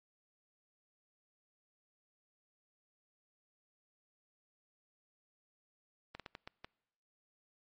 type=slowing click train; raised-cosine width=0.3 ms; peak=-29 dBFS; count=6; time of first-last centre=6.15-6.645 s; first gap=47 ms; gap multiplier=1.38; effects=noise-tail reverb RT60 1.0 s tail -26 dB re dry + MP3 32 kbps